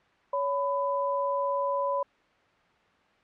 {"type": "tone pair together", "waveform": "sine", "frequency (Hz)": [561.2, 1000], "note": ["C#5", "B5"], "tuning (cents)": [21, 21], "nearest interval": "minor seventh", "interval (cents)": 1000, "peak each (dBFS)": -28, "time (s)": [0.33, 2.03], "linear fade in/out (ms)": 5, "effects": ["white hiss -62 dBFS RMS until 3.23 s", "low-pass 2000 Hz 12 dB/octave"]}